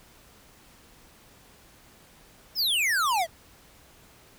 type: exponential sweep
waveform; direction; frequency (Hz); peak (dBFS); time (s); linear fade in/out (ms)
square; down; 5500 to 622.3; -23; 2.55-3.27; 50
effects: pink hiss -55 dBFS RMS until 4.38 s